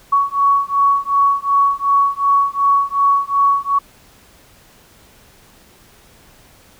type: beating tone pair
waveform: sine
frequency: 1118 / 1120.7 Hz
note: C#6 / C#6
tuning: +14 / +19 cents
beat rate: 2.7 Hz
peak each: -15 / -15 dBFS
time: 0.12-3.79 s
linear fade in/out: 10 ms
effects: pink hiss -48 dBFS RMS until 6.79 s